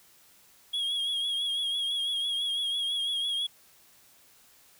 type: tone with vibrato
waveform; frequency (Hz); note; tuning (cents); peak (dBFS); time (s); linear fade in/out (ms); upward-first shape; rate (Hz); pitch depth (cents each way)
triangle; 3300; G#7; -12; -26; 0.73-3.47; 10; triangle; 6; 53
effects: white hiss -59 dBFS RMS until 4.79 s